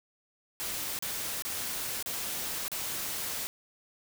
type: noise with dropouts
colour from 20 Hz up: white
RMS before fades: -35 dBFS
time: 0.6-3.47 s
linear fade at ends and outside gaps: 0 ms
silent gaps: 0.989-1.024 / 1.422-1.45 / 2.026-2.06 / 2.681-2.717 s
effects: none